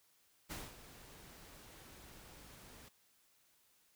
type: noise with ADSR envelope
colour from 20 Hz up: pink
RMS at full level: -44 dBFS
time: 0.49-2.89 s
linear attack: 24 ms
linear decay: 210 ms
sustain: -13 dB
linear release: 10 ms
effects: white hiss -72 dBFS RMS until 3.95 s